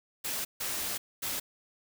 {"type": "noise bursts at uneven times", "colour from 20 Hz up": "white", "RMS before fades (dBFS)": -34, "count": 3, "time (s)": [[0.24, 0.45], [0.6, 0.98], [1.22, 1.4]], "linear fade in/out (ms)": 10, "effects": []}